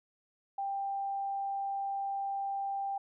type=tone; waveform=sine; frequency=790 Hz; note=G5; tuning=13 cents sharp; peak=-32 dBFS; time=0.58-2.98 s; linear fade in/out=5 ms; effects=none